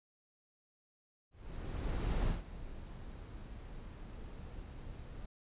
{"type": "noise with ADSR envelope", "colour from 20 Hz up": "brown", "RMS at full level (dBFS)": -32, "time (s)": [1.31, 5.26], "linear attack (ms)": 950, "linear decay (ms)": 160, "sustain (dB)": -15, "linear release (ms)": 8, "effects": ["resampled to 8000 Hz"]}